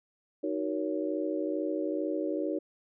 sine chord, D# minor seventh, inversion none, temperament just, 311.1 / 373.4 / 466.7 / 560 Hz, D#4 / F#4 / A#4 / C#5, 0 / +16 / +2 / +18 cents, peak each -32 / -35 / -37 / -35 dBFS, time 0.43-2.59 s, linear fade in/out 10 ms, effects none

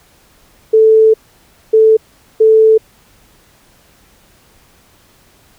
sine tone bursts at uneven times, 440 Hz, A4, in tune, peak -4 dBFS, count 3, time 0.73-1.14 / 1.73-1.97 / 2.4-2.78 s, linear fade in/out 10 ms, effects pink hiss -49 dBFS RMS until 5.58 s

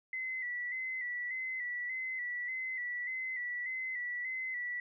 sine tone with vibrato, 2000 Hz, B6, 21 cents sharp, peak -35 dBFS, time 0.13-4.8 s, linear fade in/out 2 ms, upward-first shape square, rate 1.7 Hz, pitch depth 41 cents each way, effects none

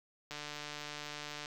click train, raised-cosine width 0.2 ms, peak -25 dBFS, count 171, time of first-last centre 0.31-1.459 s, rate 148 Hz, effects 9-bit

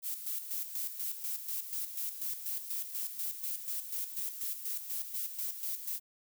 violet noise with tremolo, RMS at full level -36 dBFS, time 0.02-6 s, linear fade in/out 50 ms, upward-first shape square, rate 4.1 Hz, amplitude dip 60%, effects none

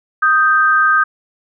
sine tone pair together, 1244.5 / 1568 Hz, D#6 / G6, 0 / 0 cents, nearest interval major third, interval 400 cents, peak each -12 dBFS, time 0.22-1.04 s, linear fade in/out 10 ms, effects none

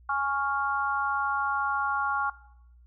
sine chord, Db major, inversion second, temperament equal, 830.6 / 1108.7 / 1396.9 Hz, Ab5 / Db6 / F6, 0 / 0 / 0 cents, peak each -30 / -29 / -29 dBFS, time 0.09-2.3 s, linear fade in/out 5 ms, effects noise-tail reverb RT60 0.8 s tail -20 dB re dry + added 60 Hz sine -52 dBFS peak until 2.86 s

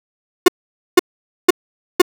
45% pulse tone bursts, 359.7 Hz, F#4, 49 cents flat, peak -3 dBFS, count 4, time 0.46-2.018 s, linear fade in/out 5 ms, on 22 ms, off 490 ms, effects none

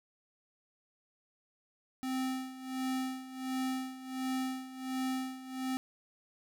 square tone with tremolo, 260.2 Hz, C4, 9 cents flat, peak -32 dBFS, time 2.03-5.77 s, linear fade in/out 0 ms, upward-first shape sine, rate 1.4 Hz, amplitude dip 80%, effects none

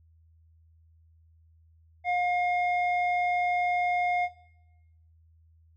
square tone with low-pass filter, 713 Hz, F5, 36 cents sharp, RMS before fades -27 dBFS, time 2.04-4.29 s, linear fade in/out 50 ms, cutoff 1800 Hz, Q 5.3, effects noise-tail reverb RT60 0.9 s tail -17 dB re dry + added 81 Hz sine -57 dBFS peak until 5.76 s

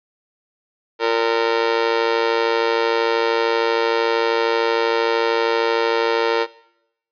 sawtooth tone with amplitude modulation, 459.1 Hz, A#4, 26 cents flat, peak -8 dBFS, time 0.99-6.47 s, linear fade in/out 50 ms, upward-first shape sine, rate 113 Hz, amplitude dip 90%, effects noise-tail reverb RT60 0.8 s tail -20 dB re dry + resampled to 11025 Hz

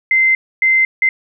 sine tone bursts at uneven times, 2075 Hz, C7, 15 cents flat, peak -9 dBFS, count 3, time 0.11-0.35 / 0.62-0.85 / 1.02-1.09 s, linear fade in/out 2 ms, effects none

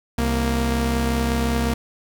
sawtooth tone pair together, 65.41 / 233.1 Hz, C2 / A#3, 0 / 0 cents, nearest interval octave + minor seventh, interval 2200 cents, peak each -18 dBFS, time 0.18-1.74 s, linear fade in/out 5 ms, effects none

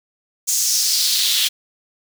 pink noise with high-pass filter sweep, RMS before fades -18 dBFS, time 0.47-1.49 s, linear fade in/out 20 ms, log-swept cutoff 6700 to 3300 Hz, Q 2.9, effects none

